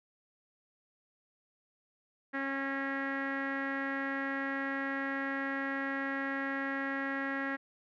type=tone with low-pass filter; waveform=sawtooth; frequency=273.2 Hz; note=C#4; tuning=25 cents flat; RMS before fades=-35 dBFS; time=2.33-7.57 s; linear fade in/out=20 ms; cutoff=1800 Hz; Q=7.6; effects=none